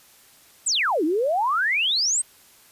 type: exponential two-way sweep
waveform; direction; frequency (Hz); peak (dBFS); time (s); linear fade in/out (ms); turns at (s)
sine; down then up; 8680 to 293.7 to 8680; -19; 0.66-2.22; 10; 1.04
effects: white hiss -53 dBFS RMS until 2.71 s + resampled to 32000 Hz